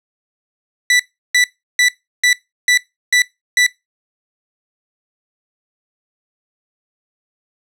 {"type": "tone bursts", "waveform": "sawtooth", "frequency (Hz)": 1972, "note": "B6", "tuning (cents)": -3, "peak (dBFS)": -6, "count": 7, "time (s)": [0.9, 3.665], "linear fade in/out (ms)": 2, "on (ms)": 95, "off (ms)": 350, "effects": ["noise-tail reverb RT60 0.2 s tail -20 dB re dry", "low-pass 9000 Hz 12 dB/octave"]}